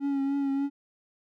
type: tone with vibrato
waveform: triangle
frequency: 277.2 Hz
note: C#4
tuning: in tune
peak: -23 dBFS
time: 0-0.7 s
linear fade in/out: 50 ms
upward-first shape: triangle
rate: 3.4 Hz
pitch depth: 33 cents each way
effects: none